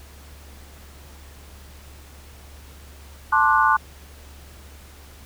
sine chord, D dominant seventh, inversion second, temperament just, 881 / 1057.2 / 1174.7 / 1468.3 Hz, A5 / C6 / D6 / F#6, +2 / +18 / 0 / -14 cents, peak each -20 dBFS, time 3.32-3.77 s, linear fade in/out 10 ms, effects added 71 Hz sine -43 dBFS peak until 5.25 s + pink hiss -48 dBFS RMS until 5.25 s

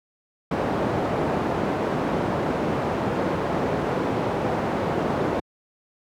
white low-pass noise, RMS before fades -24 dBFS, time 0.51-5.4 s, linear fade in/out 5 ms, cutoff 650 Hz, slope 12 dB/octave, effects high-pass 100 Hz 12 dB/octave

